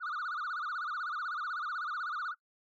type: tone with vibrato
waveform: sine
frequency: 1318 Hz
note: E6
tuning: 1 cent flat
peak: -31 dBFS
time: 0-2.35 s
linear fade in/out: 50 ms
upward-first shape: sine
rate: 16 Hz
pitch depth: 210 cents each way
effects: noise-tail reverb RT60 0.1 s tail -23 dB re dry + tanh soft clip ceiling -33 dBFS